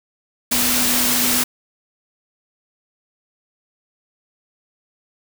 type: tone in noise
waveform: sine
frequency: 246.9 Hz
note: B3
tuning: in tune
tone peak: -25 dBFS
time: 0.51-1.44 s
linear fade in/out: 10 ms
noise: white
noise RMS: -18 dBFS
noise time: 0.51-1.44 s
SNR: -10 dB
effects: none